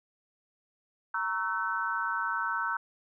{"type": "chord", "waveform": "sine", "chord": "F# dominant seventh", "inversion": "first", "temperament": "equal with one note detuned", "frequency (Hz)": [932.3, 1108.7, 1318.5, 1517.2], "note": ["A#5", "C#6", "E6", "F#6"], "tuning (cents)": [0, 0, 0, 43], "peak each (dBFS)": [-35, -38, -33, -32], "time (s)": [1.14, 2.77], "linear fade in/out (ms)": 5, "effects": []}